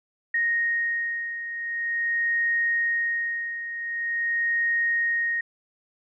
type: beating tone pair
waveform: sine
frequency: 1864.7 / 1865.15 Hz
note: A#6 / A#6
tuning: 0 / 0 cents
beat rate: 0.45 Hz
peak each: -30 / -24 dBFS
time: 0.34-5.41 s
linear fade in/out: 5 ms
effects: none